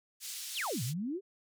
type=band-pass noise; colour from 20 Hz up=white; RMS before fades=-42 dBFS; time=0.2-0.94 s; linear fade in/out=50 ms; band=3400 to 9600 Hz; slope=12 dB/octave
type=exponential two-way sweep; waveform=sine; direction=down then up; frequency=5670 to 110 to 416 Hz; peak=-33 dBFS; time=0.53-1.21 s; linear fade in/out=50 ms; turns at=0.83 s
effects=none